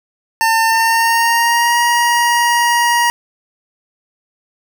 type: tone with pitch glide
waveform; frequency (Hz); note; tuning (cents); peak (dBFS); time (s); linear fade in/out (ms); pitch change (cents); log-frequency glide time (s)
25% pulse; 900 to 949.7; A5 to A#5; +39 to +32; -7; 0.41-3.1; 0; +93; 0.68-1.77
effects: none